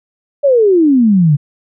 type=exponential sweep; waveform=sine; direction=down; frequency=587.3 to 138.59 Hz; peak=-6 dBFS; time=0.43-1.37 s; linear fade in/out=20 ms; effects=none